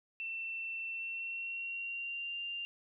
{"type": "tone with pitch glide", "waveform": "sine", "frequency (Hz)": [2687, 2790], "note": ["E7", "F7"], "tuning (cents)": [33, -2], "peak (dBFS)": -37, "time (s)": [0.2, 2.65], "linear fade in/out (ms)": 0, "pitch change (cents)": 65, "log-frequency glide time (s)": [0.87, 2.39], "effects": []}